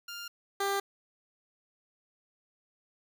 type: tone pair in turn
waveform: 15% pulse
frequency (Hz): 1400 / 396.7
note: F6 / G4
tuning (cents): +4 / +21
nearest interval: octave + minor seventh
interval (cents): 2183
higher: first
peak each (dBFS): -33 / -22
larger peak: second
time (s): 0.08-0.28 / 0.6-0.8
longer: neither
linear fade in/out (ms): 5
effects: none